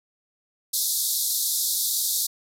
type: band-pass noise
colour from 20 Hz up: white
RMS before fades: -25 dBFS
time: 0.73-2.27 s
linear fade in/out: 10 ms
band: 3600 to 15000 Hz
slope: 96 dB/octave
effects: none